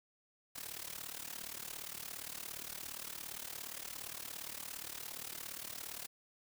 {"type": "noise with amplitude modulation", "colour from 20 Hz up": "white", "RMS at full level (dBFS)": -42, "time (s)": [0.55, 6.07], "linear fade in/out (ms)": 10, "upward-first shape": "sine", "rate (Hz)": 37.3, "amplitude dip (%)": 85, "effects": []}